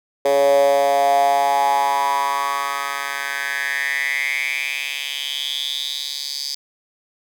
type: tone with high-pass filter sweep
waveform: 10% pulse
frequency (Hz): 140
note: C#3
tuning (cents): +18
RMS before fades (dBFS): -20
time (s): 0.25-6.55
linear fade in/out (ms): 5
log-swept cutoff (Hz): 500 to 4800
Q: 6.5
effects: none